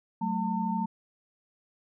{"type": "tone cluster", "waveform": "sine", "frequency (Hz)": [187.9, 220.6, 903], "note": ["F#3", "A3", "A5"], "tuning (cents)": [27, 5, 45], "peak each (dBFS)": -31, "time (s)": [0.21, 0.86], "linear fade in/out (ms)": 10, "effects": []}